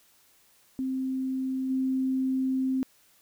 sine tone with level steps, 262.1 Hz, C4, 3 cents sharp, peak -27 / -24 dBFS, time 0.79-2.83 s, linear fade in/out 0 ms, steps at 1.69 s, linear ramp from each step 20 ms, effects white hiss -62 dBFS RMS until 3.21 s

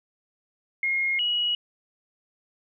sine tone pair in turn, 2145 / 2911 Hz, C7 / F#7, +42 / -29 cents, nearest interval perfect fourth, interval 529 cents, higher second, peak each -22 dBFS, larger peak neither, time 0.83-1.19 / 1.19-1.55 s, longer neither, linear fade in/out 2 ms, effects none

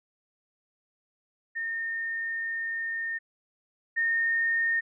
sine tone pair in turn, 1826 / 1833.6 Hz, A#6 / A#6, -36 / -29 cents, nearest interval unison, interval 7 cents, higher second, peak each -29 / -23 dBFS, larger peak second, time 1.55-3.19 / 3.96-4.81 s, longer first, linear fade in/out 20 ms, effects none

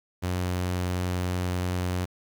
sawtooth tone, 90.3 Hz, F#2, 42 cents flat, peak -22 dBFS, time 0.22-2.06 s, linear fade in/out 20 ms, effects 9-bit

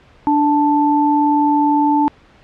sine tone pair together, 293.7 / 880 Hz, D4 / A5, 0 / 0 cents, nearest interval octave + perfect fifth, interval 1900 cents, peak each -14 dBFS, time 0.27-2.08 s, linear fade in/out 0 ms, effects pink hiss -48 dBFS RMS until 2.43 s + low-pass 3000 Hz 12 dB/octave

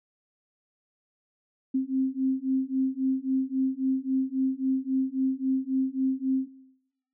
sine beating tone pair, 262 / 265.7 Hz, C4 / C4, +2 / +27 cents, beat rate 3.7 Hz, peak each -27 / -27 dBFS, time 1.74-6.48 s, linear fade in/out 10 ms, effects noise-tail reverb RT60 0.9 s tail -18 dB re dry

